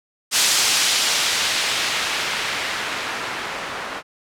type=noise with low-pass filter sweep; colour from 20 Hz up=blue; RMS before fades=-22 dBFS; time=0.31-4.03 s; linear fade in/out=50 ms; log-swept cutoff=6200 to 1200 Hz; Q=0.78; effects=none